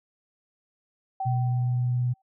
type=tone with exponential decay; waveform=sine; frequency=769 Hz; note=G5; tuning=33 cents flat; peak=-26 dBFS; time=1.2-2.22 s; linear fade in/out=5 ms; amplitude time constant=220 ms
type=tone with vibrato; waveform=sine; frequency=123.47 Hz; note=B2; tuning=in tune; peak=-22 dBFS; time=1.25-2.14 s; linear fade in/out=20 ms; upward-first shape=sine; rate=19 Hz; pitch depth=12 cents each way
effects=none